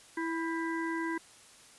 harmonic tone with a mistuned harmonic, 329.6 Hz, E4, in tune, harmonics 1 / 3 / 5 / 6, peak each -33 / -38 / -40 / -41 dBFS, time 0.17-1.18 s, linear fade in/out 5 ms, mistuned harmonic 5, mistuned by -52 cents, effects white hiss -56 dBFS RMS until 1.78 s + resampled to 24000 Hz

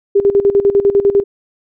sine tone with tremolo, 400 Hz, G4, 35 cents sharp, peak -6 dBFS, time 0.15-1.24 s, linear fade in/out 10 ms, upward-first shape square, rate 10 Hz, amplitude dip 75%, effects none

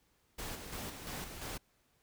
pink noise with tremolo, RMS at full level -42 dBFS, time 0.38-1.58 s, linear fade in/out 10 ms, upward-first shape square, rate 2.9 Hz, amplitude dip 45%, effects pink hiss -73 dBFS RMS until 2.02 s

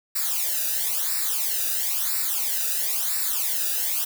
blue noise with flanger, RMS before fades -25 dBFS, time 0.15-4.05 s, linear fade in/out 10 ms, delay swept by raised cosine 0.31 to 0.94 ms, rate 0.99 Hz, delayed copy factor -0.9, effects none

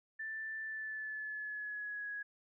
sine tone with pitch glide, 1767 to 1667.8 Hz, A6 to G#6, +7 to +7 cents, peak -39 dBFS, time 0.19-2.23 s, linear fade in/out 10 ms, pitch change -100 cents, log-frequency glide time 0.62-2.08 s, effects none

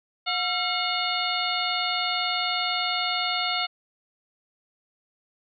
harmonic tone with a mistuned harmonic, 722 Hz, F#5, 43 cents flat, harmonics 1 / 2 / 3 / 4 / 5 / 6, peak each -31 / -31 / -31 / -31 / -31 / -31 dBFS, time 0.26-3.67 s, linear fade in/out 20 ms, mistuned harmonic 2, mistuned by -98 cents, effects none

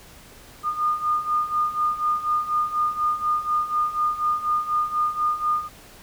sine beating tone pair, 1216 / 1220.1 Hz, D#6 / D#6, -40 / -34 cents, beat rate 4.1 Hz, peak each -26 / -22 dBFS, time 0.63-5.69 s, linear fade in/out 50 ms, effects pink hiss -47 dBFS RMS until 6.02 s

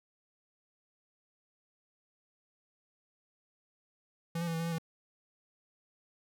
square tone with pitch steps, 166.9 / 171.6 / 165.9 / 163.4 / 166.8 / 168.2 / 163.3 Hz, E3 / F3 / E3 / E3 / E3 / E3 / E3, +22 / -30 / +11 / -15 / +21 / +35 / -16 cents, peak -33 dBFS, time 4.35-4.784 s, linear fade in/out 5 ms, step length 62 ms, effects none

